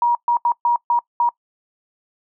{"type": "tone bursts at uneven times", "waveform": "sine", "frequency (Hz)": 953, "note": "A#5", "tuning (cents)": 38, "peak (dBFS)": -13, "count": 6, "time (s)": [[0.02, 0.15], [0.28, 0.37], [0.45, 0.52], [0.65, 0.76], [0.9, 0.99], [1.2, 1.29]], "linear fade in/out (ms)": 2, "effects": ["noise-tail reverb RT60 0.1 s tail -23 dB re dry"]}